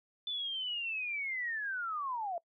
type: linear sweep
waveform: sine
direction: down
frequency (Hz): 3520 to 659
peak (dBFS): -34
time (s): 0.27-2.38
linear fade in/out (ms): 2
effects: noise-tail reverb RT60 0.1 s tail -23 dB re dry